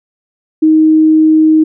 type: tone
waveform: sine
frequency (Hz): 313.7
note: D#4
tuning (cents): +14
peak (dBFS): -4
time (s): 0.62-1.64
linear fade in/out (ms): 10
effects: none